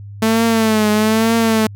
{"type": "tone with vibrato", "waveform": "sawtooth", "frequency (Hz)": 220, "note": "A3", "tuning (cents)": 0, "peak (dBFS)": -8, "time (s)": [0.22, 1.67], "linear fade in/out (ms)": 5, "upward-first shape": "triangle", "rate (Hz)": 1.1, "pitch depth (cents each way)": 78, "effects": ["added 101 Hz sine -30 dBFS peak until 1.75 s"]}